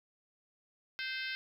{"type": "harmonic tone", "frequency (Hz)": 520, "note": "C5", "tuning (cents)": -11, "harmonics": [3, 4, 5, 6, 7, 8, 9, 10], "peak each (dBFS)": [-40, -42, -44, -46, -47, -48, -49, -50], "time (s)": [0.99, 1.35], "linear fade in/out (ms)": 0, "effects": ["11-bit"]}